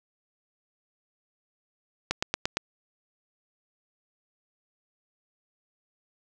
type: click train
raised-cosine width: 0.2 ms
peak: -8 dBFS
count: 5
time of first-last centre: 2.11-2.57 s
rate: 8.69 Hz
effects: none